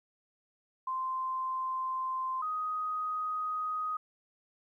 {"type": "tone pair in turn", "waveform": "sine", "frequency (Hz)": [1041, 1251], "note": ["C6", "D#6"], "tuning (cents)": [-9, 9], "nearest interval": "minor third", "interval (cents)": 318, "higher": "second", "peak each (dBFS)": [-31, -31], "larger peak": "neither", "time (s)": [[0.87, 2.42], [2.42, 3.97]], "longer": "neither", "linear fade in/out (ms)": 5, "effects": ["12-bit"]}